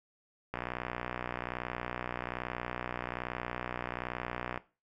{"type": "click train", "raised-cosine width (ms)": 0.5, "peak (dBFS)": -20, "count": 248, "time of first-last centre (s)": [0.54, 4.576], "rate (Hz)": 61.2, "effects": ["noise-tail reverb RT60 0.3 s tail -17 dB re dry"]}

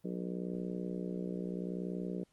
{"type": "harmonic tone", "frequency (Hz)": 60.7, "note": "B1", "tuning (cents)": -29, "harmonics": [3, 4, 5, 6, 7, 8, 9, 10], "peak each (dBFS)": [-38, -48, -44, -45, -45, -47, -58, -53], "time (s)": [0.04, 2.24], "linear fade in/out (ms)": 10, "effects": ["pink hiss -73 dBFS RMS until 2.32 s", "Opus 24 kbps"]}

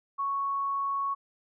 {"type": "tone", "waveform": "sine", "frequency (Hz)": 1108.7, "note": "C#6", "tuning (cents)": 0, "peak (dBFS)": -27, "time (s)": [0.18, 1.15], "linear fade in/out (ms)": 20, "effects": []}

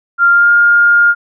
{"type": "tone with pitch glide", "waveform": "sine", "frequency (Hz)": [1392, 1413.1], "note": ["F6", "F6"], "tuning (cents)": [-6, 20], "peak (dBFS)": -5, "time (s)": [0.18, 1.15], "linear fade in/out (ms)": 50, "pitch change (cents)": 26, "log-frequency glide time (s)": [0.29, 0.51], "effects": []}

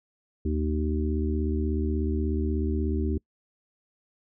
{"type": "harmonic tone", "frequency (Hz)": 76.5, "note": "D#2", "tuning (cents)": -29, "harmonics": [1, 3, 4, 5], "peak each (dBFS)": [-26, -31, -32, -33], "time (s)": [0.45, 3.18], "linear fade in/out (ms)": 5, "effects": ["noise-tail reverb RT60 0.1 s tail -26 dB re dry"]}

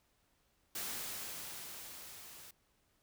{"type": "noise with level ramp", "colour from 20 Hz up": "white", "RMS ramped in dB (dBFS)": [-40, -54], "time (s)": [0.75, 2.51], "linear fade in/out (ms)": 5, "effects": ["pink hiss -75 dBFS RMS until 3.02 s"]}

